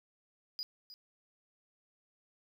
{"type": "tone with echo", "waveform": "triangle", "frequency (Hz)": 4925, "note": "D#8", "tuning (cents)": -19, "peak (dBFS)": -34, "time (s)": [0.59, 0.63], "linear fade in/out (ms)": 0, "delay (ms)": 310, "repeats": 1, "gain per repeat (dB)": -14, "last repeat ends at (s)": 0.94, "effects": ["tanh soft clip ceiling -30 dBFS", "11-bit"]}